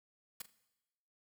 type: noise with echo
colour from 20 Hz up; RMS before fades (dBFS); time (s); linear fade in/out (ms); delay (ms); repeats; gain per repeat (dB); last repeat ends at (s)
white; -42; 0.4-0.42; 5; 41; 2; -14; 0.502
effects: noise-tail reverb RT60 1.0 s tail -17 dB re dry